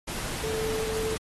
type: tone in noise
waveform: sine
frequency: 440 Hz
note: A4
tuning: in tune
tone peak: -29 dBFS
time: 0.43-1.16 s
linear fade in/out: 10 ms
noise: pink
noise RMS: -34 dBFS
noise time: 0.07-1.18 s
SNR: +2 dB
effects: AAC 32 kbps